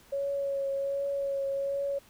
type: tone with vibrato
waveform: sine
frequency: 554.4 Hz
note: C#5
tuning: in tune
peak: -28 dBFS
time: 0.12-1.99 s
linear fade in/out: 10 ms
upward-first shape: triangle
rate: 1.3 Hz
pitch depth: 21 cents each way
effects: pink hiss -58 dBFS RMS until 2.09 s